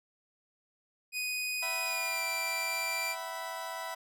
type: tone with pitch glide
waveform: sawtooth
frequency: 2489 to 2357 Hz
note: D#7 to D7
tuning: 0 to +6 cents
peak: -29 dBFS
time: 1.12-3.16 s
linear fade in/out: 50 ms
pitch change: -94 cents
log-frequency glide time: 1.84-2.23 s
type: chord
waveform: 30% pulse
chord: E suspended second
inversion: none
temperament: equal with one note detuned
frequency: 659.3 / 755.1 / 987.8 Hz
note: E5 / F#5 / B5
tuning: 0 / +35 / 0 cents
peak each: -39 / -41 / -37 dBFS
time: 1.62-3.95 s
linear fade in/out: 10 ms
effects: none